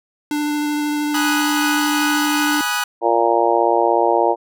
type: tone with vibrato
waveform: square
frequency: 296.5 Hz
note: D4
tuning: 17 cents sharp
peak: -19 dBFS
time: 0.31-2.61 s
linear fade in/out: 2 ms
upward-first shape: triangle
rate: 13 Hz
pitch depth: 12 cents each way
type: chord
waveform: sawtooth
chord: G# minor seventh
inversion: none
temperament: equal with one note detuned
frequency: 830.6 / 973 / 1244.5 / 1480 Hz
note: G#5 / B5 / D#6 / F#6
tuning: 0 / -26 / 0 / 0 cents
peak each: -22 / -23 / -21 / -18 dBFS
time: 1.14-2.84 s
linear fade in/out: 5 ms
type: harmonic tone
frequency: 116.54 Hz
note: A#2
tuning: in tune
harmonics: 3 / 4 / 5 / 6 / 7 / 8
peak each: -20 / -20 / -20 / -20 / -20 / -20 dBFS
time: 3.01-4.36 s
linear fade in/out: 50 ms
effects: none